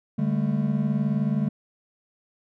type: chord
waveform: triangle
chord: D suspended fourth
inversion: none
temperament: equal with one note detuned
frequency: 146.83 / 200.8 / 220 Hz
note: D3 / G3 / A3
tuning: 0 / +42 / 0 cents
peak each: -24 dBFS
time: 0.18-1.49 s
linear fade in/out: 10 ms
effects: none